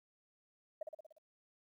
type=tone with echo; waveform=sine; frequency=624 Hz; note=D#5; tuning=5 cents sharp; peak=-36 dBFS; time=0.81-0.83 s; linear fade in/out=5 ms; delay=59 ms; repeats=6; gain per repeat=-4 dB; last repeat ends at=1.184 s; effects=tanh soft clip ceiling -32 dBFS + 13-bit